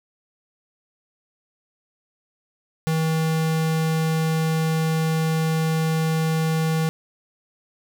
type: tone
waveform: square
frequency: 160 Hz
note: D#3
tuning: 49 cents sharp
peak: -20 dBFS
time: 2.87-6.89 s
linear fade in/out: 0 ms
effects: none